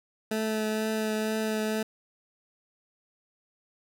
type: tone with vibrato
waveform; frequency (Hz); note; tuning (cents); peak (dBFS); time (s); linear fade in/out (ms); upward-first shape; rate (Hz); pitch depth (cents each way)
20% pulse; 217.5; A3; -20; -22; 0.31-1.83; 5; triangle; 2.1; 15
effects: none